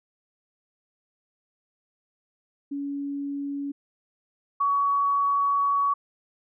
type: tone pair in turn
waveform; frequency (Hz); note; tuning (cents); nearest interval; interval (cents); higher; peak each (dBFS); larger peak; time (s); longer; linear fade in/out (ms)
sine; 282.1 / 1126.4; C#4 / C#6; +30 / +27; 2 octaves; 2397; second; -28 / -20; second; 2.71-3.72 / 4.6-5.94; second; 10
effects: none